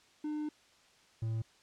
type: tone pair in turn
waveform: triangle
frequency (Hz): 301.9 / 112.6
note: D4 / A2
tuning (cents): +48 / +40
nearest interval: octave + perfect fourth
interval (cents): 1708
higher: first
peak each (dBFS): -32 / -30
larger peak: second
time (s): 0.24-0.49 / 1.22-1.42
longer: first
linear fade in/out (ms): 5
effects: white hiss -64 dBFS RMS until 1.62 s + low-pass 6000 Hz 12 dB/octave